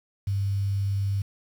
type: tone with quantisation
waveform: sine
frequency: 99 Hz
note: G2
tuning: 18 cents sharp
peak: -23 dBFS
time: 0.27-1.22 s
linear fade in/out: 5 ms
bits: 8
effects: none